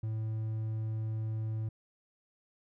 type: tone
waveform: triangle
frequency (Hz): 110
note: A2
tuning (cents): 0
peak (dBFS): -30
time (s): 0.03-1.69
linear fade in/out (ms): 5
effects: none